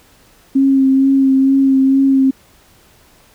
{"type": "tone with vibrato", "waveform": "sine", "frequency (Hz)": 269.1, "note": "C4", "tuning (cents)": 49, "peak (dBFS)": -8, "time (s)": [0.55, 2.31], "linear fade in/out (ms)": 10, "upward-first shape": "sine", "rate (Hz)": 2.2, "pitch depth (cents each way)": 19, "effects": ["pink hiss -49 dBFS RMS until 3.34 s"]}